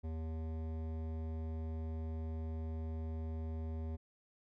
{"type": "tone with hard clipping", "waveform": "sine", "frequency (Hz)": 80, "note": "D#2", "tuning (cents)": 49, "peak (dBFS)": -40, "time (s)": [0.03, 3.97], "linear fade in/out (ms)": 20, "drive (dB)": 15, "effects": []}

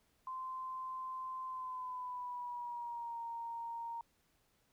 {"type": "tone with pitch glide", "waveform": "sine", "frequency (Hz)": [1037, 929.2], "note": ["C6", "A#5"], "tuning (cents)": [-16, -6], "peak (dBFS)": -40, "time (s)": [0.27, 4.01], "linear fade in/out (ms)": 2, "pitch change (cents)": -190, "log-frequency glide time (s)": [1.47, 3.2], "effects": ["pink hiss -75 dBFS RMS until 4.72 s"]}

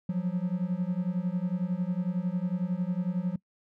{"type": "beating tone pair", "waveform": "triangle", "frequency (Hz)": [174.61, 185.61], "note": ["F3", "F#3"], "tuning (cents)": [0, 6], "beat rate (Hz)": 11, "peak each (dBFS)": -28, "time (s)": [0.09, 3.36], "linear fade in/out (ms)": 5, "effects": ["noise-tail reverb RT60 0.1 s tail -22 dB re dry"]}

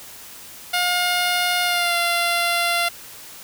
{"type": "tone with pitch glide", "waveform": "10% pulse", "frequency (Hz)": [713, 690.7], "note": ["F5", "F5"], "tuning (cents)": [36, -19], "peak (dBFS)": -10, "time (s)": [0.73, 2.89], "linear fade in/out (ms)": 10, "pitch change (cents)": -55, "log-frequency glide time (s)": [1.63, 1.96], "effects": ["white hiss -40 dBFS RMS until 3.43 s"]}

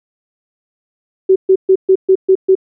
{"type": "tone bursts", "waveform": "sine", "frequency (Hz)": 379.7, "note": "F#4", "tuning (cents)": 45, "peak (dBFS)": -5, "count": 7, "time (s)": [1.29, 2.553], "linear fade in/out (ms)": 10, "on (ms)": 69, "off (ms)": 130, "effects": []}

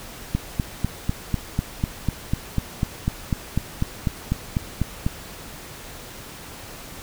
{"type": "click train", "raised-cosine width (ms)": 5, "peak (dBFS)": -8, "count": 20, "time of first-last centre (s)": [0.35, 5.065], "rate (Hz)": 4.03, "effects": ["pink hiss -39 dBFS RMS until 7.02 s"]}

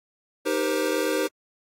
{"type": "chord", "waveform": "square", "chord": "C minor seventh", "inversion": "first", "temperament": "equal with one note detuned", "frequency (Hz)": [311.1, 392, 474.9, 523.3], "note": ["Eb4", "G4", "Bb4", "C5"], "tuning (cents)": [0, 0, 32, 0], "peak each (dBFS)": -29, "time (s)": [0.45, 1.28], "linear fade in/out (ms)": 20, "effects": ["AAC 48 kbps"]}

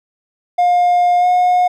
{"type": "tone with pitch glide", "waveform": "triangle", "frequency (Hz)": [710, 721.2], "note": ["F5", "F#5"], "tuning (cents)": [28, -45], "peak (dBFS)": -7, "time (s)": [0.58, 1.68], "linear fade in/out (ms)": 10, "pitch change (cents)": 27, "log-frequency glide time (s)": [1.19, 1.26], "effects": ["tanh soft clip ceiling -3 dBFS"]}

